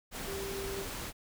sine tone in noise, 392 Hz, G4, in tune, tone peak -38 dBFS, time 0.25-0.86 s, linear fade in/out 50 ms, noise pink, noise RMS -40 dBFS, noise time 0.11-1.13 s, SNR -1 dB, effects none

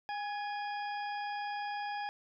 harmonic tone with a mistuned harmonic, 820 Hz, G#5, 22 cents flat, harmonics 1 / 2 / 3 / 4 / 6, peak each -36 / -43 / -49 / -52 / -51 dBFS, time 0.09-2.09 s, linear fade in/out 0 ms, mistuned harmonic 2, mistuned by +48 cents, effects none

